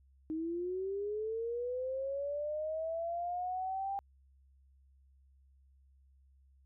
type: linear sweep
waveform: sine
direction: up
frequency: 311.1 to 797 Hz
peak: -34 dBFS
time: 0.3-3.99 s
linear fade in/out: 0 ms
effects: added 67 Hz sine -62 dBFS peak until 6.65 s